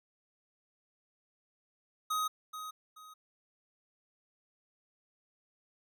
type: tone with echo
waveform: square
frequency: 1257 Hz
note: D#6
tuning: 17 cents sharp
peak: -31 dBFS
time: 2.1-2.28 s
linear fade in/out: 10 ms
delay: 430 ms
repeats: 2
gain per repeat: -10 dB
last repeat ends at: 3.14 s
effects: none